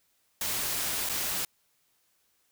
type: noise with dropouts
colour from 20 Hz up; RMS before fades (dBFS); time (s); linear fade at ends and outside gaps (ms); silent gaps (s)
white; -31; 0.41-1.45; 2; 1.09-1.095
effects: white hiss -71 dBFS RMS until 2.51 s